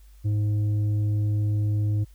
triangle tone with tanh clipping, 104.7 Hz, G#2, 15 cents sharp, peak -22 dBFS, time 0.24-2.05 s, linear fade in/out 20 ms, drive 10 dB, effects added 50 Hz sine -47 dBFS peak until 2.14 s + white hiss -63 dBFS RMS until 2.14 s

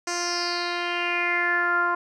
10% pulse tone with low-pass filter sweep, 349.2 Hz, F4, in tune, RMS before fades -25 dBFS, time 0.07-1.95 s, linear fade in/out 5 ms, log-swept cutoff 6900 to 1200 Hz, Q 5.5, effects none

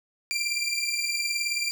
20% pulse beating tone pair, 2359 / 2378 Hz, D7 / D7, +7 / +21 cents, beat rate 19 Hz, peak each -24 dBFS, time 0.31-1.71 s, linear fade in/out 0 ms, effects none

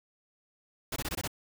pink noise bursts, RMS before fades -34 dBFS, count 6, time 0.92-1.277 s, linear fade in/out 5 ms, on 42 ms, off 21 ms, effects none

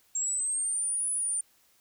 sine linear two-way sweep, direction up then down, 7459 to 9956 to 8970 Hz, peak -27 dBFS, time 0.15-1.41 s, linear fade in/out 5 ms, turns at 1.12 s, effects white hiss -65 dBFS RMS until 1.8 s

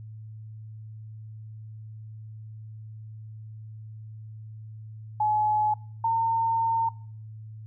sine tone pair in turn, 850 / 909.9 Hz, G#5 / A#5, +40 / -42 cents, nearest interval minor second, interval 118 cents, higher second, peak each -21 dBFS, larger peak neither, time 5.2-5.74 / 6.04-6.89 s, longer second, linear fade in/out 5 ms, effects noise-tail reverb RT60 0.5 s tail -23 dB re dry + added 109 Hz sine -39 dBFS peak until 7.66 s

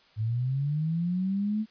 sine linear sweep, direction up, 105.1 to 220 Hz, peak -25 dBFS, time 0.16-1.66 s, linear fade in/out 50 ms, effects white hiss -60 dBFS RMS until 1.7 s + resampled to 11025 Hz

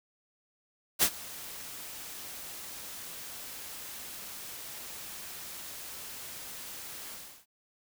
white noise with ADSR envelope, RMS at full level -22 dBFS, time 0.99-7.46 s, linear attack 38 ms, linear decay 65 ms, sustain -21 dB, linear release 340 ms, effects none

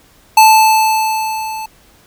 square tone with level ramp, 875 Hz, A5, 10 cents flat, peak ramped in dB -3 to -23 dBFS, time 0.37-1.66 s, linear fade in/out 5 ms, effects pink hiss -48 dBFS RMS until 2.06 s

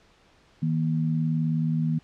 sine tone pair together, 158.45 / 237.4 Hz, D#3 / A#3, +32 / +32 cents, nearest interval perfect fifth, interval 700 cents, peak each -23 / -28 dBFS, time 0.62-1.99 s, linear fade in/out 10 ms, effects pink hiss -59 dBFS RMS until 2.03 s + low-pass 5000 Hz 12 dB/octave

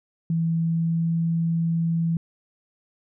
sine tone with pitch glide, 164.81 to 165.96 Hz, E3 to E3, 0 to +12 cents, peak -20 dBFS, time 0.3-2.17 s, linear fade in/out 2 ms, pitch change +12 cents, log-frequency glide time 0.57-1.14 s, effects none

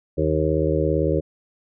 harmonic tone, 77.78 Hz, D#2, in tune, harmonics 1 / 2 / 4 / 5 / 6 / 7, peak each -25 / -25 / -25 / -25 / -25 / -25 dBFS, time 0.17-1.21 s, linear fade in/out 20 ms, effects none

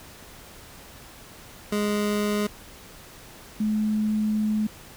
25% pulse / sine tone pair in turn, 207.7 / 214 Hz, G#3 / A3, 0 / -48 cents, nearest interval minor second, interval 52 cents, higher second, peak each -19 / -21 dBFS, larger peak first, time 1.72-2.47 / 3.6-4.67 s, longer second, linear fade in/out 5 ms, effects pink hiss -46 dBFS RMS until 4.96 s

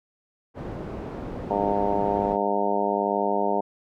white low-pass noise, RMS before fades -34 dBFS, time 0.54-2.38 s, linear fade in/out 50 ms, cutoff 450 Hz, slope 12 dB/octave
harmonic tone, 101.3 Hz, G#2, 43 cents flat, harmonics 2 / 3 / 4 / 5 / 6 / 7 / 8 / 9, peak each -31 / -33 / -28 / -31 / -29 / -28 / -33 / -28 dBFS, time 1.5-3.61 s, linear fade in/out 10 ms
effects none

